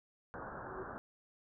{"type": "low-pass noise", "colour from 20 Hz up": "white", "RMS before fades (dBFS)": -46, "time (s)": [0.34, 0.98], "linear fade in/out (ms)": 0, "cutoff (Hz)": 1600, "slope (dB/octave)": 96}
{"type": "tone with exponential growth", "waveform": "sine", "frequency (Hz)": 376.7, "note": "F#4", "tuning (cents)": 31, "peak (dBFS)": -40, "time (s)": [0.42, 0.83], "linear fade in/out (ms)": 5, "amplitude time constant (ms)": 87}
{"effects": []}